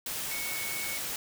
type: tone in noise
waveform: sine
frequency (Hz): 2217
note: C#7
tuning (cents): 0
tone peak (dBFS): -37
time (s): 0.31-0.98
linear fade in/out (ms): 2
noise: white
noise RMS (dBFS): -35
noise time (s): 0.06-1.16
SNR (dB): -5
effects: none